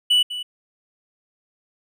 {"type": "tone with echo", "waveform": "triangle", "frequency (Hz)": 2960, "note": "F#7", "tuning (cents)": 0, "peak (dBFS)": -12, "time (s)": [0.1, 0.23], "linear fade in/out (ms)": 10, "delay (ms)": 200, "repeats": 1, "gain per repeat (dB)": -13, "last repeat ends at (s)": 0.43, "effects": []}